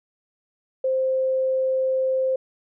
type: tone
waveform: sine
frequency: 523.3 Hz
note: C5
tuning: in tune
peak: -19 dBFS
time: 0.84-2.36 s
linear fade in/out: 5 ms
effects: none